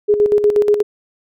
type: tone with tremolo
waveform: sine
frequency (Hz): 415.3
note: G#4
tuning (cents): 0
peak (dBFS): -8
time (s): 0.08-0.83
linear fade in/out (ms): 20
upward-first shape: square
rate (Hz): 8.3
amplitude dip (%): 60
effects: none